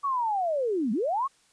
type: linear two-way sweep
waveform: sine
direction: down then up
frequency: 1148 to 196 to 1148 Hz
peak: -24 dBFS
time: 0.03-1.28 s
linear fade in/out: 20 ms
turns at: 0.92 s
effects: white hiss -63 dBFS RMS until 1.52 s + resampled to 22050 Hz